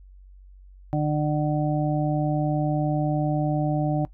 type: harmonic tone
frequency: 150 Hz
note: D3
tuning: 37 cents sharp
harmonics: 1 / 2 / 4 / 5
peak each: -23 / -26 / -30 / -30 dBFS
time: 0.93-4.05 s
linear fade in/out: 0 ms
effects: noise-tail reverb RT60 0.1 s tail -19 dB re dry + added 47 Hz sine -45 dBFS peak until 4.13 s